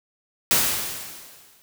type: noise with exponential decay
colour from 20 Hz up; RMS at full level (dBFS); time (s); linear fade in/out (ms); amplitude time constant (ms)
white; -17; 0.51-1.62; 0; 240
effects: none